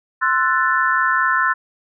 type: chord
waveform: sine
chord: F# half-diminished seventh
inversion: second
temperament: equal with one note detuned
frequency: 1046.5 / 1335.4 / 1480 / 1760 Hz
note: C6 / E6 / F#6 / A6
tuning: 0 / +22 / 0 / 0 cents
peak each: -20 dBFS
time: 0.21-1.54 s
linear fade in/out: 20 ms
effects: none